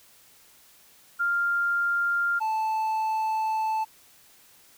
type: tone pair in turn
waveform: sine / triangle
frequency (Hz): 1396.9 / 877.2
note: F6 / A5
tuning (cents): 0 / -6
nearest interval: minor sixth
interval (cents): 806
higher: first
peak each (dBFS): -22 / -22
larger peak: neither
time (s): 1.19-2.4 / 2.4-3.85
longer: second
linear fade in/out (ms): 20
effects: white hiss -56 dBFS RMS until 4.77 s